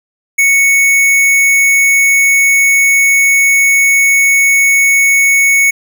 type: tone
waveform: square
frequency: 2217 Hz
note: C#7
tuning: in tune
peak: -7 dBFS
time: 0.38-5.71 s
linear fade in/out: 10 ms
effects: none